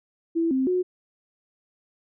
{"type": "tone with pitch steps", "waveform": "sine", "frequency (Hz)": [331.5, 262.7, 364.1], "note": ["E4", "C4", "F#4"], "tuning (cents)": [10, 7, -28], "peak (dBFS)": -20, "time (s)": [0.35, 0.83], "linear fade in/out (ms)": 20, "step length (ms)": 160, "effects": []}